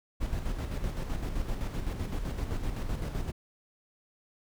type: noise with tremolo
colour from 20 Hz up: brown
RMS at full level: -31 dBFS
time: 0.2-3.32 s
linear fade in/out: 20 ms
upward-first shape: square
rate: 7.8 Hz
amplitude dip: 45%
effects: none